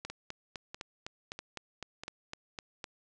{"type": "two click trains", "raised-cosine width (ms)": 0.2, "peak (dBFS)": [-24, -22], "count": [4, 12], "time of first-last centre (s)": [[0.1, 2.035], [0.05, 2.842]], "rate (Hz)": [1.55, 3.94], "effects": ["resampled to 24000 Hz", "10-bit"]}